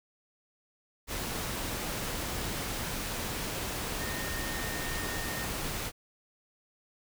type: tone in noise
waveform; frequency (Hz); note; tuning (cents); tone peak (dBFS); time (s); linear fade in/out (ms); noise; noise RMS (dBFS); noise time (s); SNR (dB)
sine; 1837; A#6; -26; -40; 3.97-5.48; 50; pink; -35; 1.07-5.92; -8
effects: none